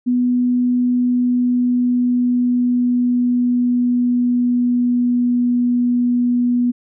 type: tone with pitch glide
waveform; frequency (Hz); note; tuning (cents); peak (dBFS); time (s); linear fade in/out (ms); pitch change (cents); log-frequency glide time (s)
sine; 246.9 to 243.8; B3 to B3; 0 to -22; -13; 0.06-6.72; 20; -22; 0.92-5.49
effects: none